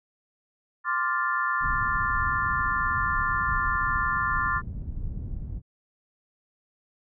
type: chord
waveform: sine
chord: D minor seventh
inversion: third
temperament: equal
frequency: 1046.5 / 1174.7 / 1396.9 / 1760 Hz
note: C6 / D6 / F6 / A6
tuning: 0 / 0 / 0 / 0 cents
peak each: -29 dBFS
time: 0.84-4.62 s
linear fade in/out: 50 ms
type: low-pass noise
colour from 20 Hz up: pink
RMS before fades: -33 dBFS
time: 1.6-5.62 s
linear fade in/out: 50 ms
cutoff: 130 Hz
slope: 12 dB/octave
effects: none